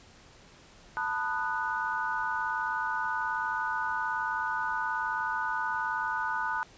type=chord; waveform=sine; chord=B dominant seventh; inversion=third; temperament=just; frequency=889 / 987.8 / 1234.7 / 1481.6 Hz; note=A5 / B5 / D#6 / F#6; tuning=+18 / 0 / -14 / +2 cents; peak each=-34 / -35 / -36 / -32 dBFS; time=0.97-6.63 s; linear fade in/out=0 ms; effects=pink hiss -55 dBFS RMS until 6.77 s + resampled to 16000 Hz